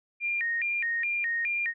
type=tone with vibrato; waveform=sine; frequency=2111 Hz; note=C7; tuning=15 cents sharp; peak=-26 dBFS; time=0.2-1.74 s; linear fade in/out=50 ms; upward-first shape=square; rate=2.4 Hz; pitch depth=220 cents each way; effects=none